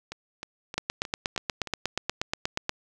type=two click trains; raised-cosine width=0.2 ms; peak=-19 / -9 dBFS; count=6 / 17; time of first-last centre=0.12-1.673 / 0.78-2.694 s; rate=3.22 / 8.36 Hz; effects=none